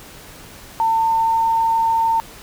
sine tone with pitch glide, 901 to 906.7 Hz, A5 to A#5, +41 to -48 cents, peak -14 dBFS, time 0.8-2.2 s, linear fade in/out 0 ms, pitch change +11 cents, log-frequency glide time 1.1-1.43 s, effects pink hiss -40 dBFS RMS until 2.42 s

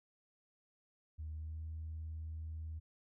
sine tone with pitch glide, 77.8 to 79.57 Hz, D#2 to D#2, 0 to +39 cents, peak -40 dBFS, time 1.18-2.8 s, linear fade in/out 20 ms, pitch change +39 cents, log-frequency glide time 1.34-1.63 s, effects tanh soft clip ceiling -37 dBFS

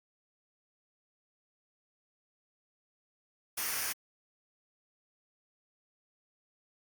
white noise with comb filter, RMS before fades -34 dBFS, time 3.57-3.93 s, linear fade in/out 10 ms, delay 0.26 ms, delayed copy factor -0.55, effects Opus 48 kbps

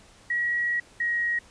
sine tone pair in turn, 1913 / 1892.1 Hz, A#6 / A#6, +44 / +25 cents, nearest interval unison, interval 19 cents, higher first, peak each -23 dBFS, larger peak neither, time 0.3-0.8 / 1-1.39 s, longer first, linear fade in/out 5 ms, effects pink hiss -54 dBFS RMS until 1.5 s + resampled to 22050 Hz

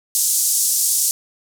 pink band-pass noise, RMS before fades -18 dBFS, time 0.15-1.11 s, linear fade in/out 0 ms, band 6200 to 13000 Hz, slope 24 dB/octave, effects none

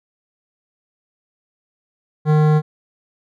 sine tone with hard clipping, 152.9 Hz, D#3, 30 cents flat, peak -13 dBFS, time 2.25-2.62 s, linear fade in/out 50 ms, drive 15 dB, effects none

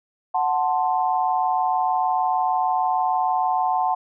sine chord, F# diminished, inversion none, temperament equal, 740 / 880 / 1046.5 Hz, F#5 / A5 / C6, 0 / 0 / 0 cents, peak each -21 / -23 / -26 dBFS, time 0.34-3.95 s, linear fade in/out 10 ms, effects none

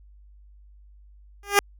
10% pulse tone with exponential growth, 404.2 Hz, G#4, 47 cents flat, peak -3 dBFS, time 1.43-1.59 s, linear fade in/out 1 ms, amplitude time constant 34 ms, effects added 50 Hz sine -48 dBFS peak until 1.79 s

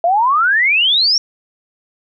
sine exponential sweep, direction up, 660 to 5650 Hz, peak -10 dBFS, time 0.04-1.18 s, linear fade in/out 2 ms, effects none

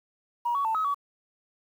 sine tone with pitch steps, 953 / 1123 / 889 / 1277 / 1135 Hz, A#5 / C#6 / A5 / D#6 / C#6, +38 / +22 / +18 / +45 / +41 cents, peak -23 dBFS, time 0.45-0.945 s, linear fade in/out 10 ms, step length 99 ms, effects tanh soft clip ceiling -19 dBFS + 9-bit

